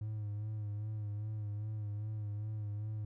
triangle tone with vibrato, 105.7 Hz, G#2, 31 cents sharp, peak -34 dBFS, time 0.01-3.05 s, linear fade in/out 5 ms, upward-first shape sine, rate 2.5 Hz, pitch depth 44 cents each way, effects tanh soft clip ceiling -30 dBFS

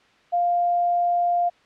sine tone, 700 Hz, F5, 4 cents sharp, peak -18 dBFS, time 0.32-1.5 s, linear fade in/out 20 ms, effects white hiss -57 dBFS RMS until 1.65 s + low-pass 3000 Hz 12 dB/octave

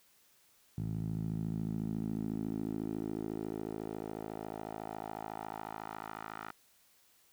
10% pulse tone with band-pass filter sweep, 54 Hz, A1, 32 cents flat, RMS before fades -39 dBFS, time 0.78-6.52 s, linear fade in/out 0 ms, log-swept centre 130 to 1300 Hz, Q 2.1, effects white hiss -67 dBFS RMS until 7.32 s

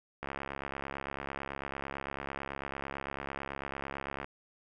click train, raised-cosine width 0.5 ms, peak -22 dBFS, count 278, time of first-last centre 0.23-4.244 s, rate 69 Hz, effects none

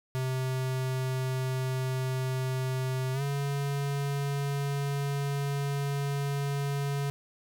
square tone with pitch glide, 130 to 140.95 Hz, C3 to C#3, -11 to +29 cents, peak -29 dBFS, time 0.15-7.1 s, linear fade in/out 0 ms, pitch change +140 cents, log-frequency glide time 3.13-3.22 s, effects none

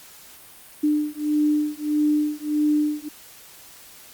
sine beating tone pair, 298.7 / 300.3 Hz, D4 / D4, +29 / +39 cents, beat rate 1.6 Hz, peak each -22 dBFS, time 0.83-3.09 s, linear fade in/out 10 ms, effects white hiss -46 dBFS RMS until 4.13 s + Opus 48 kbps

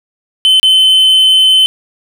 triangle tone with dropouts, 3059 Hz, G7, 43 cents flat, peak -3 dBFS, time 0.45-1.66 s, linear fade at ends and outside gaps 0 ms, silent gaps 0.598-0.63 s, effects none

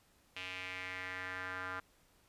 square tone with band-pass filter sweep, 92.5 Hz, F#2, in tune, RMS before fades -43 dBFS, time 0.36-1.8 s, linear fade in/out 5 ms, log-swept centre 2700 to 1400 Hz, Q 3.4, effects pink hiss -69 dBFS RMS until 2.28 s + resampled to 32000 Hz

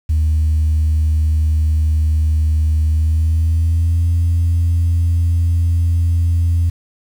sine tone with pitch glide, 77.78 to 84.82 Hz, D#2 to E2, 0 to +50 cents, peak -10 dBFS, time 0.09-6.7 s, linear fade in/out 10 ms, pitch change +150 cents, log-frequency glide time 2.86-4.07 s, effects tanh soft clip ceiling -9 dBFS + 7-bit

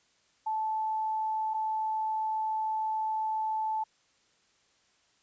sine tone pair in turn, 873 / 873 Hz, A5 / A5, -14 / -14 cents, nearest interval unison, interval 0 cents, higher neither, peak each -28 dBFS, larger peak neither, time 0.46-1.54 / 1.54-3.84 s, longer second, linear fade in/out 10 ms, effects white hiss -68 dBFS RMS until 5.22 s + resampled to 16000 Hz

